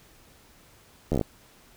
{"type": "slowing click train", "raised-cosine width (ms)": 2, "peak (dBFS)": -12, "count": 7, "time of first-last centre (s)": [1.12, 1.213], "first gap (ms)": 12, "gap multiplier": 1.1, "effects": ["pink hiss -56 dBFS RMS until 1.76 s"]}